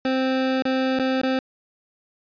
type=tone with dropouts; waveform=25% pulse; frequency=261.6 Hz; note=C4; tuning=in tune; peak=-16 dBFS; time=0.05-1.39 s; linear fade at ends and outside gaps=2 ms; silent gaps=0.623-0.653 / 0.989-0.995 / 1.216-1.233 s; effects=resampled to 11025 Hz